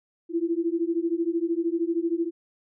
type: beating tone pair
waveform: sine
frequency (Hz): 329.6 / 342.6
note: E4 / F4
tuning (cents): 0 / -33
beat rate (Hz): 13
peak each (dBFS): -26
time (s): 0.29-2.31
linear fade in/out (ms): 50
effects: none